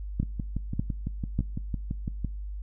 two click trains, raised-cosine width 5 ms, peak -13 / -18 dBFS, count 3 / 13, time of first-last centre 0.2-1.39 / 0.23-2.247 s, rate 1.68 / 5.95 Hz, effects noise-tail reverb RT60 0.6 s tail -24 dB re dry + added 50 Hz sine -33 dBFS peak until 2.62 s

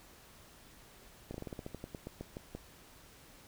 slowing click train, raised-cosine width 2 ms, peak -28 dBFS, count 15, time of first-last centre 1.31-2.55 s, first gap 33 ms, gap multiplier 1.14, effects pink hiss -58 dBFS RMS until 3.47 s

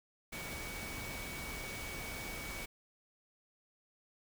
sine tone in noise, 2254 Hz, C#7, 28 cents sharp, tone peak -46 dBFS, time 0.32-2.66 s, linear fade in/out 10 ms, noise pink, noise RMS -44 dBFS, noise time 0.32-2.66 s, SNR -5 dB, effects none

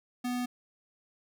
square tone, 246.9 Hz, B3, in tune, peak -31 dBFS, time 0.24-0.46 s, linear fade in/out 10 ms, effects none

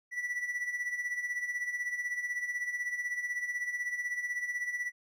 triangle tone with tremolo, 1959 Hz, B6, 15 cents flat, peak -28 dBFS, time 0.11-4.92 s, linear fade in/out 50 ms, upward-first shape sine, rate 16 Hz, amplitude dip 65%, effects none

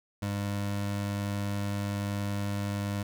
25% pulse tone, 101.2 Hz, G#2, 44 cents flat, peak -26 dBFS, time 0.22-3.03 s, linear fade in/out 5 ms, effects none

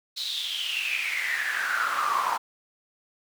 brown noise with high-pass filter sweep, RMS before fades -28 dBFS, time 0.16-2.38 s, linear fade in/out 20 ms, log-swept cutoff 4100 to 960 Hz, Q 9.3, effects none

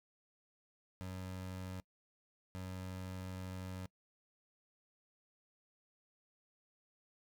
25% pulse tone bursts at uneven times, 92.8 Hz, F#2, 6 cents sharp, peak -39 dBFS, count 2, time 1.01-1.8 / 2.55-3.86 s, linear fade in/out 0 ms, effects noise-tail reverb RT60 0.1 s tail -24 dB re dry

